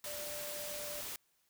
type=tone in noise; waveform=sine; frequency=590 Hz; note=D5; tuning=8 cents sharp; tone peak=-45 dBFS; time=0.06-1.01 s; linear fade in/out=2 ms; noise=white; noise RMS=-43 dBFS; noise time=0.04-1.16 s; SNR=-5 dB; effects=white hiss -75 dBFS RMS until 1.49 s